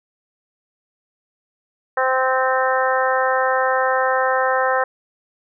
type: harmonic tone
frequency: 260 Hz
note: C4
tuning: 11 cents flat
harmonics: 2 / 3 / 4 / 5 / 6 / 7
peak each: -20 / -22 / -23 / -24 / -25 / -25 dBFS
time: 1.97-4.84 s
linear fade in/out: 5 ms
effects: none